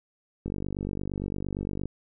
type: click train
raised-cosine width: 3 ms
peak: -19 dBFS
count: 69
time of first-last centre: 0.46-1.856 s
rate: 48.7 Hz
effects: none